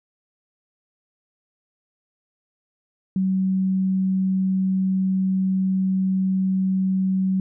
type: tone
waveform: sine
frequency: 189.2 Hz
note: F#3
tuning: 39 cents sharp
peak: -18 dBFS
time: 3.16-7.4 s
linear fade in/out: 2 ms
effects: none